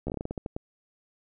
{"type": "slowing click train", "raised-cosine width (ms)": 2, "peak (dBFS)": -19, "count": 12, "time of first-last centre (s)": [0.07, 0.565], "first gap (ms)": 13, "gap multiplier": 1.23, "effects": []}